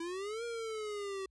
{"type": "exponential two-way sweep", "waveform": "square", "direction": "up then down", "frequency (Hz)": [329.6, 474.3, 380.6], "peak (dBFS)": -38, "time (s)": [0, 1.26], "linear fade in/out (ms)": 5, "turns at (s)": 0.44, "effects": ["added 60 Hz sine -69 dBFS peak until 1.3 s", "resampled to 22050 Hz"]}